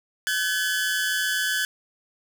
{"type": "tone pair together", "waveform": "sawtooth", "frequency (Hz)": [1525.2, 1701], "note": ["G6", "G#6"], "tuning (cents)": [-48, 41], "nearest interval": "major second", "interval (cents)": 189, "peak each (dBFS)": -22, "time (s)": [0.27, 1.65], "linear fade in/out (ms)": 0, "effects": []}